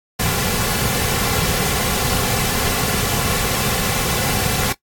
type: noise with comb filter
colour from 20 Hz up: pink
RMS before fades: -19 dBFS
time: 0.19-4.73 s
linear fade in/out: 10 ms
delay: 3.2 ms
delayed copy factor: -0.6
effects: noise-tail reverb RT60 0.1 s tail -18 dB re dry + AAC 64 kbps

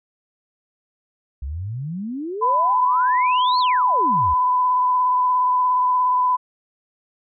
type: exponential two-way sweep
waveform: sine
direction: up then down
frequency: 62.8 to 4435 to 62.8 Hz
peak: -25 dBFS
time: 1.42-4.34 s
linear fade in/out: 5 ms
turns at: 3.59 s
type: tone with vibrato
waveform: sine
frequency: 1002 Hz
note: B5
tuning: 25 cents sharp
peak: -15 dBFS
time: 2.41-6.37 s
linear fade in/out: 20 ms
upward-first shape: triangle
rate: 17 Hz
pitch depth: 20 cents each way
effects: none

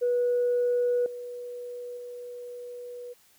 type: tone with level steps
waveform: sine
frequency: 487.9 Hz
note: B4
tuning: 21 cents flat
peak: -21 / -35 / -37 dBFS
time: 0.01-3.14 s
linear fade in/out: 20 ms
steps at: 1.06 / 1.97 s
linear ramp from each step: 2 ms
effects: tanh soft clip ceiling -18 dBFS + white hiss -61 dBFS RMS until 3.38 s

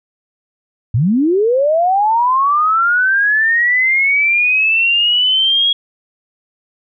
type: linear sweep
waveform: sine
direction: up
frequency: 99.6 to 3322 Hz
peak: -10 dBFS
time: 0.94-5.73 s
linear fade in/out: 5 ms
effects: none

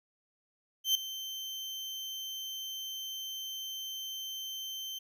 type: tone with ADSR envelope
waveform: 35% pulse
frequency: 3106 Hz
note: G7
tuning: 17 cents flat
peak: -21 dBFS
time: 0.84-4.99 s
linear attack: 110 ms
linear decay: 4 ms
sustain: -15 dB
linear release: 11 ms
effects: none

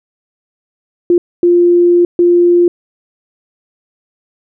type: tone bursts at uneven times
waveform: sine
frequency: 349.2 Hz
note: F4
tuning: in tune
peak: -5 dBFS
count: 3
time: 1.1-1.18 / 1.43-2.05 / 2.19-2.68 s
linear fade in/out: 2 ms
effects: none

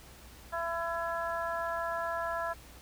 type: harmonic tone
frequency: 335.7 Hz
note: E4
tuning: 32 cents sharp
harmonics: 2 / 3 / 4 / 5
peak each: -35 / -37 / -38 / -39 dBFS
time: 0.52-2.54 s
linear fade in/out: 20 ms
effects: added 60 Hz sine -54 dBFS peak until 2.81 s + pink hiss -54 dBFS RMS until 2.81 s

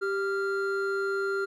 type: tone pair together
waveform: triangle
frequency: 392 / 1392.5 Hz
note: G4 / F6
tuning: 0 / -5 cents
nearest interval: octave + minor seventh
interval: 2195 cents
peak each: -26 / -29 dBFS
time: 0.01-1.46 s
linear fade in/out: 20 ms
effects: none

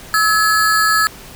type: ring-modulated tone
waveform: square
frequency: 1496 Hz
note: F#6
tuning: 19 cents sharp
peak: -9 dBFS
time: 0.14-1.07 s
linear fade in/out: 0 ms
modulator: 197 Hz
effects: pink hiss -37 dBFS RMS until 1.35 s

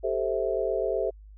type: chord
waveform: sine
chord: A minor seventh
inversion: third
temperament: equal with one note detuned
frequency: 392 / 440 / 523.3 / 654.7 Hz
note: G4 / A4 / C5 / E5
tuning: 0 / 0 / 0 / -12 cents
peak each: -30 dBFS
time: 0.03-1.11 s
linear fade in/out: 20 ms
effects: added 51 Hz sine -45 dBFS peak until 1.37 s

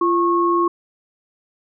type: tone pair together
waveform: sine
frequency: 344.3 / 1093 Hz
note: F4 / C#6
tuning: -25 / -25 cents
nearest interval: octave + minor sixth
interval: 2000 cents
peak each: -17 dBFS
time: 0.01-0.68 s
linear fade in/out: 5 ms
effects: none

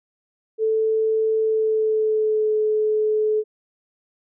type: tone with pitch glide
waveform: sine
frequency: 440 to 429.5 Hz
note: A4 to A4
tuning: 0 to -42 cents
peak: -17 dBFS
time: 0.58-3.44 s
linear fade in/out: 50 ms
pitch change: -42 cents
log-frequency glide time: 1.4-2.54 s
effects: none

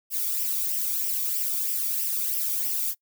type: noise with flanger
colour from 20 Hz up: violet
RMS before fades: -27 dBFS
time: 0.1-2.95 s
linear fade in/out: 50 ms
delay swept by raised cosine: 0.36 to 0.89 ms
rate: 3.1 Hz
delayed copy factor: +0.55
effects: noise-tail reverb RT60 0.1 s tail -23 dB re dry

